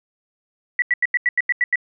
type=tone bursts; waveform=sine; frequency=1954 Hz; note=B6; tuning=19 cents flat; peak=-14 dBFS; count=9; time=0.79-1.757 s; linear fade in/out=2 ms; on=31 ms; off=86 ms; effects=none